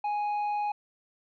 triangle tone with tanh clipping, 830.6 Hz, G#5, in tune, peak -28 dBFS, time 0.04-0.72 s, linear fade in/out 5 ms, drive 9 dB, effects none

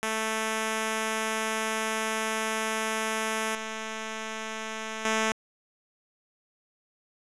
5% pulse tone with level steps, 220 Hz, A3, in tune, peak -16 / -22 / -13 dBFS, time 0.03-5.32 s, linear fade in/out 0 ms, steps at 3.55 / 5.05 s, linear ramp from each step 2 ms, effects resampled to 22050 Hz + 7-bit

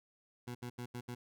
20% pulse tone bursts at uneven times, 121.9 Hz, B2, 22 cents flat, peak -36 dBFS, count 5, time 0.47-0.55 / 0.62-0.7 / 0.78-0.86 / 0.94-1.01 / 1.08-1.15 s, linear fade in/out 10 ms, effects none

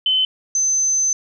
sine tone pair in turn, 3051 / 6150 Hz, G7 / G8, -48 / -34 cents, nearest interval octave, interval 1214 cents, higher second, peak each -14 / -15 dBFS, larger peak first, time 0.06-0.25 / 0.55-1.13 s, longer second, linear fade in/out 2 ms, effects none

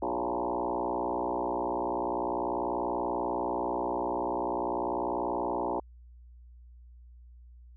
sine tone with frequency modulation, 622.3 Hz, D#5, in tune, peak -28 dBFS, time 0.02-5.8 s, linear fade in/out 5 ms, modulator 60.4 Hz, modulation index 5.7, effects added 60 Hz sine -49 dBFS peak until 7.76 s

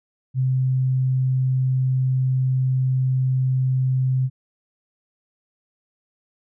sine tone, 130 Hz, C3, 11 cents flat, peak -17 dBFS, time 0.34-4.3 s, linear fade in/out 50 ms, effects none

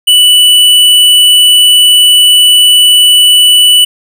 sine tone with hard clipping, 2967 Hz, F#7, 4 cents sharp, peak -3 dBFS, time 0.07-3.85 s, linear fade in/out 10 ms, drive 13 dB, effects none

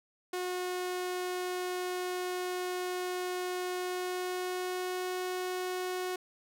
sawtooth tone with pitch glide, 362.9 to 366.1 Hz, F#4 to F#4, -34 to -18 cents, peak -29 dBFS, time 0.33-6.16 s, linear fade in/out 5 ms, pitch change +16 cents, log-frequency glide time 3.76-5.11 s, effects none

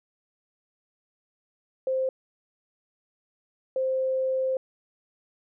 sine tone bursts at uneven times, 523.3 Hz, C5, in tune, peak -23 dBFS, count 2, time 1.87-2.09 / 3.76-4.57 s, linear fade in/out 2 ms, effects none

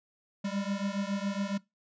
square beating tone pair, 196 / 203.2 Hz, G3 / G#3, 0 / -38 cents, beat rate 7.2 Hz, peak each -34 / -35 dBFS, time 0.44-1.58 s, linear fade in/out 10 ms, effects noise-tail reverb RT60 0.2 s tail -21 dB re dry + resampled to 16000 Hz

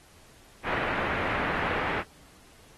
white low-pass noise, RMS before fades -30 dBFS, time 0.63-2.04 s, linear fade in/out 50 ms, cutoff 2100 Hz, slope 24 dB/octave, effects pink hiss -56 dBFS RMS until 2.77 s + AAC 32 kbps

